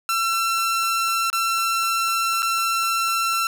sawtooth tone with dropouts, 1348 Hz, E6, 38 cents sharp, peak -16 dBFS, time 0.09-3.47 s, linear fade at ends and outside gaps 1 ms, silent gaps 1.301-1.329 / 2.422-2.428 s, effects none

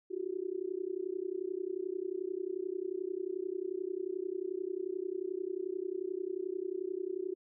sine tone with amplitude modulation, 370 Hz, F#4, in tune, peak -30 dBFS, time 0.1-7.35 s, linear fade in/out 20 ms, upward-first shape sine, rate 31.3 Hz, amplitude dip 100%, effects none

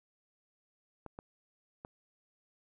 clicks, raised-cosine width 1 ms, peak -30 dBFS, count 3, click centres 1.063 / 1.189 / 1.849 s, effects none

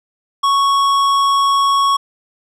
sine tone with tanh clipping, 1108.7 Hz, C#6, in tune, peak -13 dBFS, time 0.43-1.97 s, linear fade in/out 10 ms, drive 14 dB, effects none

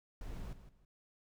brown noise with echo, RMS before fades -43 dBFS, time 0.21-0.53 s, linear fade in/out 2 ms, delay 160 ms, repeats 2, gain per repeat -12 dB, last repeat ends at 0.85 s, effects none

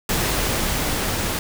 pink noise with level ramp, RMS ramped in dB -21 to -24 dBFS, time 0.09-1.39 s, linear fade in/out 2 ms, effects none

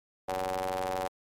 sawtooth ring-modulated tone, 92.5 Hz, F#2, in tune, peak -23 dBFS, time 0.28-1.08 s, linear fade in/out 10 ms, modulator 658 Hz, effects MP3 64 kbps

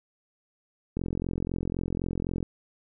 click train, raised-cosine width 3 ms, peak -17 dBFS, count 65, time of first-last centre 0.97-2.428 s, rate 43.9 Hz, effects none

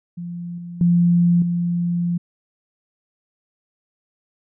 sine tone with level steps, 173.3 Hz, F3, 13 cents flat, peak -27 / -30 / -12 / -18 dBFS, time 0.17-2.18 s, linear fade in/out 10 ms, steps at 0.58 / 0.81 / 1.42 s, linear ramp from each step 2 ms, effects none

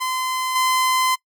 sawtooth tone with level steps, 1029 Hz, C6, 29 cents flat, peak -18 / -13 dBFS, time 0-1.16 s, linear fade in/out 20 ms, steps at 0.55 s, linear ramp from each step 10 ms, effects noise-tail reverb RT60 0.1 s tail -22 dB re dry

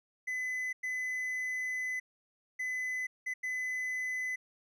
triangle tone bursts at uneven times, 2014 Hz, B6, 33 cents sharp, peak -31 dBFS, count 5, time 0.27-0.73 / 0.83-2 / 2.59-3.07 / 3.26-3.34 / 3.43-4.36 s, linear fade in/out 10 ms, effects none

